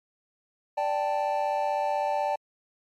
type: chord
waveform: triangle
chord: D suspended fourth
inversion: none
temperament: equal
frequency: 587.3 / 784 / 880 Hz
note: D5 / G5 / A5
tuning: 0 / 0 / 0 cents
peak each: -27 dBFS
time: 0.77-2.36 s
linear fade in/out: 10 ms
effects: MP3 64 kbps